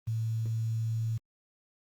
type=tone with quantisation; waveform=sine; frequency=112.6 Hz; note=A2; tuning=40 cents sharp; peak=-28 dBFS; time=0.07-1.18 s; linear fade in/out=10 ms; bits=9; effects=Opus 32 kbps